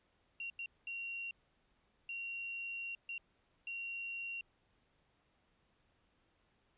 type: tone bursts at uneven times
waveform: sine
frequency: 2752 Hz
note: F7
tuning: 26 cents flat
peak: -40 dBFS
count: 6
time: 0.4-0.5 / 0.59-0.66 / 0.87-1.31 / 2.09-2.95 / 3.09-3.18 / 3.67-4.41 s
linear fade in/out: 2 ms
effects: pink hiss -75 dBFS RMS until 6.77 s + resampled to 8000 Hz